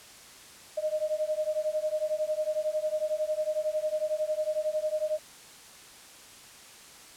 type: beating tone pair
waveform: sine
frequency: 611 / 622 Hz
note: D#5 / D#5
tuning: -32 / -1 cents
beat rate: 11 Hz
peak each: -30 dBFS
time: 0.77-5.19 s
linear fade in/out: 10 ms
effects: white hiss -50 dBFS RMS until 7.16 s + low-pass 10000 Hz 12 dB/octave